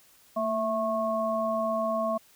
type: tone cluster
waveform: sine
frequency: 225.2 / 659 / 1093 Hz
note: A3 / E5 / C#6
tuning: +40 / -1 / -25 cents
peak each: -33 / -27 / -31 dBFS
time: 0.36-2.18 s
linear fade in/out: 10 ms
effects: white hiss -59 dBFS RMS until 2.35 s